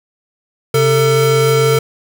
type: tone pair together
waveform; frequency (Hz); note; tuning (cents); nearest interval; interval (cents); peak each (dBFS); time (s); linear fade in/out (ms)
square; 133.8 / 448; C3 / A4; +39 / +31; octave + major sixth; 2092; -15 / -12; 0.74-1.79; 5
effects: none